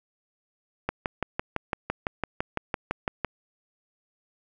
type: click train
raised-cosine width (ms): 0.5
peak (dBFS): -11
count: 15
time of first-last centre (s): 0.89-3.247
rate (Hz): 5.94
effects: none